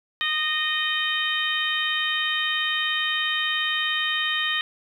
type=harmonic tone; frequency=617 Hz; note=D#5; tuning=15 cents flat; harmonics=2 / 3 / 4 / 5 / 6; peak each=-32 / -26 / -32 / -27 / -29 dBFS; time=0.21-4.61 s; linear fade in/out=0 ms; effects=9-bit